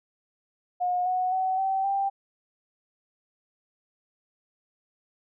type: tone with pitch steps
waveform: sine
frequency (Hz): 720 / 736.4 / 753.2 / 770.3 / 787.9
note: F#5 / F#5 / F#5 / G5 / G5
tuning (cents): -47 / -8 / +31 / -30 / +9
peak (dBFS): -23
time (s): 0.8-2.1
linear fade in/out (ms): 20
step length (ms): 260
effects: none